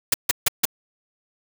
white noise bursts, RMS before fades -17 dBFS, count 4, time 0.12-0.654 s, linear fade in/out 5 ms, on 21 ms, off 150 ms, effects none

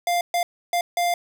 square tone bursts at uneven times, 698.5 Hz, F5, in tune, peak -20 dBFS, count 4, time 0.07-0.21 / 0.34-0.43 / 0.73-0.81 / 0.97-1.14 s, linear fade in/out 2 ms, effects none

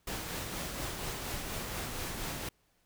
pink noise with tremolo, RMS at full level -37 dBFS, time 0.07-2.49 s, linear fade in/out 5 ms, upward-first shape sine, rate 4.2 Hz, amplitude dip 30%, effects pink hiss -72 dBFS RMS until 2.85 s

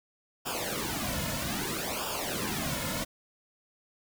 pink noise with flanger, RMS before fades -33 dBFS, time 0.45-3.05 s, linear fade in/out 20 ms, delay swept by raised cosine 0.48 to 2.58 ms, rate 0.62 Hz, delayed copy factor -0.85, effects none

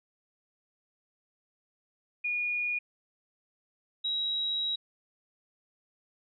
sine tone pair in turn, 2443 / 3849 Hz, D#7 / B7, -32 / -45 cents, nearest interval minor sixth, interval 787 cents, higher second, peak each -28 dBFS, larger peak neither, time 2.24-2.79 / 4.04-4.76 s, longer second, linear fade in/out 10 ms, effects none

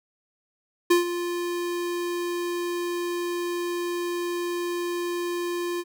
square tone with ADSR envelope, 349.2 Hz, F4, in tune, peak -15 dBFS, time 0.9-5.84 s, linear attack 10 ms, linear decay 130 ms, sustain -12 dB, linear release 45 ms, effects none

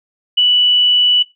sine tone, 2960 Hz, F#7, in tune, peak -8 dBFS, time 0.37-1.23 s, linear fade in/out 10 ms, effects noise-tail reverb RT60 0.2 s tail -18 dB re dry

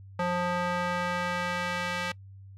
square tone with band-pass filter sweep, 177.1 Hz, F3, 24 cents sharp, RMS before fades -30 dBFS, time 0.19-2.12 s, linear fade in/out 5 ms, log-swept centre 940 to 2300 Hz, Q 0.91, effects noise-tail reverb RT60 0.1 s tail -24 dB re dry + added 97 Hz sine -45 dBFS peak until 2.57 s

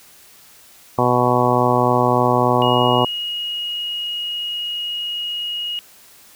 harmonic tone, 123.47 Hz, B2, in tune, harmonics 1 / 2 / 3 / 4 / 5 / 6 / 7 / 8 / 9, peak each -22 / -22 / -22 / -22 / -22 / -22 / -22 / -22 / -22 dBFS, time 0.98-3.05 s, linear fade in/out 5 ms
sine tone, 2882 Hz, F#7, 46 cents flat, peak -22 dBFS, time 2.62-5.79 s, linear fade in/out 0 ms
effects white hiss -47 dBFS RMS until 6.35 s

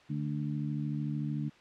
harmonic tone, 73.42 Hz, D2, in tune, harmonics 2 / 3 / 4, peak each -33 / -37 / -39 dBFS, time 0.09-1.5 s, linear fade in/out 20 ms, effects white hiss -58 dBFS RMS until 1.6 s + low-pass 3000 Hz 12 dB/octave

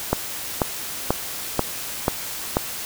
click train, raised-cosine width 1 ms, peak -3 dBFS, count 6, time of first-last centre 0.13-2.569 s, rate 2.05 Hz, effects white hiss -31 dBFS RMS until 2.85 s

